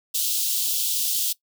white high-pass noise, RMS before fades -24 dBFS, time 0.14-1.33 s, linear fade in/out 10 ms, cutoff 3000 Hz, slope 48 dB/octave, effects noise-tail reverb RT60 0.1 s tail -20 dB re dry

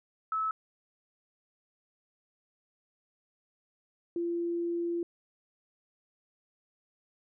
sine tone pair in turn, 1300 / 342.3 Hz, E6 / F4, -24 / -35 cents, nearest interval octave + major seventh, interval 2311 cents, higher first, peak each -28 / -29 dBFS, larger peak first, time 0.32-0.51 / 4.16-5.03 s, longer second, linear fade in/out 2 ms, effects none

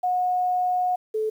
sine tone pair in turn, 727 / 434.3 Hz, F#5 / A4, -31 / -23 cents, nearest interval major sixth, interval 892 cents, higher first, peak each -20 / -22 dBFS, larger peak first, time 0.03-0.96 / 1.14-1.3 s, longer first, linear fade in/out 10 ms, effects 9-bit

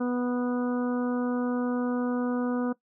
harmonic tone, 246.3 Hz, B3, 5 cents flat, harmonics 1 / 2 / 3 / 4 / 5 / 6, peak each -26 / -32 / -40 / -42 / -41 / -43 dBFS, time 0-2.73 s, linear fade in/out 10 ms, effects noise-tail reverb RT60 0.1 s tail -18 dB re dry

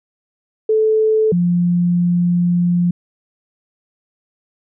sine tone pair in turn, 436.1 / 175.18 Hz, A4 / F3, -15 / +6 cents, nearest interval octave + major third, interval 1579 cents, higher first, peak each -11 / -12 dBFS, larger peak first, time 0.69-1.32 / 1.32-2.91 s, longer second, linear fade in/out 5 ms, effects none

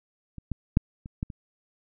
clicks, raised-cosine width 5 ms, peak -27 / -17 / -6 / -27 / -16 / -26 dBFS, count 6, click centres 0.383 / 0.517 / 0.771 / 1.059 / 1.229 / 1.302 s, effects none

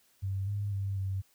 sine tone with pitch steps, 96.9 / 101.8 / 98.3 / 96.2 Hz, G2 / G#2 / G2 / G2, -20 / -34 / +5 / -32 cents, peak -30 dBFS, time 0.22-1.22 s, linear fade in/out 20 ms, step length 250 ms, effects white hiss -67 dBFS RMS until 1.34 s

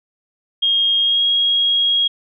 sine tone with pitch glide, 3245 to 3285 Hz, G#7 to G#7, -41 to -20 cents, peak -13 dBFS, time 0.62-2.08 s, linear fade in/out 10 ms, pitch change +21 cents, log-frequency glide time 1-1.24 s, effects none

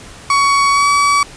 35% pulse tone with pitch glide, 1122 to 1141 Hz, C#6 to C#6, +21 to +50 cents, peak -8 dBFS, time 0.3-1.23 s, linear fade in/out 2 ms, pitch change +29 cents, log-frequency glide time 0.69-0.88 s, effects pink hiss -36 dBFS RMS until 1.36 s + resampled to 22050 Hz

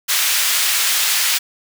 pink high-pass noise, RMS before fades -17 dBFS, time 0.08-1.39 s, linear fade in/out 20 ms, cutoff 2100 Hz, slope 12 dB/octave, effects none

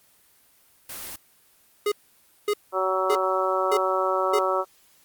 white noise, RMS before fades -36 dBFS, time 0.89-1.16 s, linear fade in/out 5 ms
square tone bursts, 414.8 Hz, G#4, 2 cents flat, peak -21 dBFS, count 5, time 1.86-4.39 s, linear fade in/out 5 ms, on 58 ms, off 560 ms
harmonic tone, 188 Hz, F#3, 28 cents sharp, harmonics 2 / 3 / 4 / 5 / 6 / 7, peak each -28 / -26 / -31 / -30 / -29 / -27 dBFS, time 2.72-4.65 s, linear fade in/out 50 ms
effects white hiss -59 dBFS RMS until 5.04 s + Opus 24 kbps

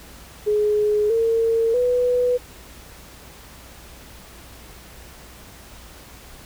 sine tone with pitch steps, 420 / 455.4 / 493.7 Hz, G#4 / A#4 / B4, +19 / -40 / -1 cents, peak -16 dBFS, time 0.46-2.38 s, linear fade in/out 20 ms, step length 640 ms, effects added 60 Hz sine -47 dBFS peak until 6.45 s + pink hiss -44 dBFS RMS until 6.45 s

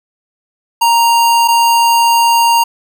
square tone pair in turn, 932.3 / 932.3 Hz, A#5 / A#5, 0 / 0 cents, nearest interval unison, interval 0 cents, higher neither, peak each -8 dBFS, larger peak neither, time 0.81-1.48 / 1.48-2.64 s, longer second, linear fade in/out 10 ms, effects none

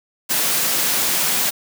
white high-pass noise, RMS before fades -19 dBFS, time 0.29-1.51 s, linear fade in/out 20 ms, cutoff 120 Hz, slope 96 dB/octave, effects none

